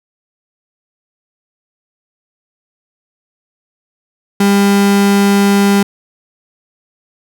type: tone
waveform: 35% pulse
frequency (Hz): 200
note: G3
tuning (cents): +35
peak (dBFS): -6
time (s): 4.4-5.83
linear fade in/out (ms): 5
effects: none